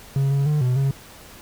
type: tone with pitch steps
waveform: triangle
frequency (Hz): 137.2 / 139.2 / 150.1 / 125.7 / 136.7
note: C#3 / C#3 / D3 / B2 / C#3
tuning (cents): -17 / +8 / +38 / +31 / -24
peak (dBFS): -15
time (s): 0.16-0.91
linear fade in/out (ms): 2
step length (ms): 150
effects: pink hiss -44 dBFS RMS until 1.41 s